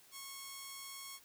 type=tone; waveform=5% pulse; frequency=1095 Hz; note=C#6; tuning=22 cents flat; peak=-34 dBFS; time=0.11-1.2 s; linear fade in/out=50 ms; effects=white hiss -63 dBFS RMS until 1.24 s